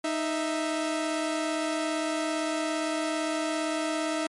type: tone pair together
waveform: sawtooth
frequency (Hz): 311.2 / 660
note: D#4 / E5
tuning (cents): 0 / +2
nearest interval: octave + minor second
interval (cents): 1302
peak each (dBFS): -25 / -27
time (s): 0.04-4.27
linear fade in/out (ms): 5
effects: MP3 48 kbps